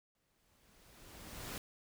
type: noise with exponential growth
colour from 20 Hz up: pink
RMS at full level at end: -42 dBFS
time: 0.15-1.58 s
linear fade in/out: 1 ms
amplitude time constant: 310 ms
effects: none